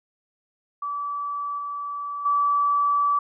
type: tone with level steps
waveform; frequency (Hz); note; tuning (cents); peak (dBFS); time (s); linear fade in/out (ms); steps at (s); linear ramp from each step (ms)
sine; 1153; D6; -32; -26 / -28 / -18; 0.82-3.19; 5; 1.58 / 2.25; 10
effects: none